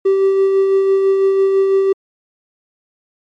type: tone with tremolo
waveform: triangle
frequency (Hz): 388.2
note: G4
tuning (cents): -17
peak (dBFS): -6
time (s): 0.05-1.93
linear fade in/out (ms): 10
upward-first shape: sine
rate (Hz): 6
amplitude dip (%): 35
effects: tanh soft clip ceiling -3 dBFS + MP3 48 kbps